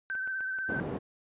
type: tone with vibrato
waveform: sine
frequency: 1541 Hz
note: G6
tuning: 30 cents flat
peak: -31 dBFS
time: 0.1-0.8 s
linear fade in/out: 0 ms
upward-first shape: sine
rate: 16 Hz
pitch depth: 28 cents each way
type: clicks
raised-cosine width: 0.5 ms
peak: -33 dBFS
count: 4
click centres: 0.152 / 0.275 / 0.407 / 0.587 s
type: band-pass noise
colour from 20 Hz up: white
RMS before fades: -35 dBFS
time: 0.68-0.99 s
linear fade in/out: 20 ms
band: 110 to 410 Hz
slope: 12 dB/octave
effects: resampled to 8000 Hz